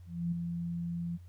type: tone with ADSR envelope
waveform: sine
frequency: 170.9 Hz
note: F3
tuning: 37 cents flat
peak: -28 dBFS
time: 0.06-1.18 s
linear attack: 260 ms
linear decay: 8 ms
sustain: -5 dB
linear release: 28 ms
effects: added 88 Hz sine -48 dBFS peak until 1.28 s + pink hiss -71 dBFS RMS until 1.28 s